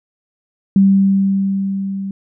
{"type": "tone with level ramp", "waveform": "sine", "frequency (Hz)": 195.1, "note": "G3", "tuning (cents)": -8, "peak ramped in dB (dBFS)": [-6, -21], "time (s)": [0.76, 2.11], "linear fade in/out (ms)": 2, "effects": []}